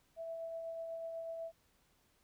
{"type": "tone with tremolo", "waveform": "sine", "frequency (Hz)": 659.3, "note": "E5", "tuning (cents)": 0, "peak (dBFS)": -39, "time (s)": [0.16, 1.52], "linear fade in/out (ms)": 50, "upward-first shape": "triangle", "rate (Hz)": 8.1, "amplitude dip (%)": 30, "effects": ["pink hiss -73 dBFS RMS until 2.23 s"]}